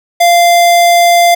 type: tone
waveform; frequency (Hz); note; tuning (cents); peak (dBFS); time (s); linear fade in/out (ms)
square; 693; F5; -14; -5; 0.2-1.35; 10
effects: none